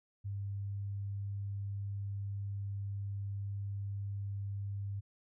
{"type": "tone", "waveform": "sine", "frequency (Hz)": 99.9, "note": "G2", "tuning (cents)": 33, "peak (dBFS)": -36, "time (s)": [0.24, 5.01], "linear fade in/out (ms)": 20, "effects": []}